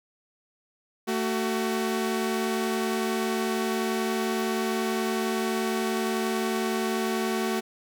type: tone pair together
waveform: sawtooth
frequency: 223.5 / 375.9 Hz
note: A3 / F#4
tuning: +27 / +27 cents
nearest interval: major sixth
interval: 900 cents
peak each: -24 dBFS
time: 1.07-7.61 s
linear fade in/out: 20 ms
effects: none